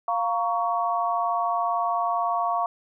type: chord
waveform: sine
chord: Bb minor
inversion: second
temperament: just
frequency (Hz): 699.2 / 932.3 / 1118.8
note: F5 / Bb5 / Db6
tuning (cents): +2 / 0 / +16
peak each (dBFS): -25 / -29 / -26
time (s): 0.08-2.66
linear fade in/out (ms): 2
effects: none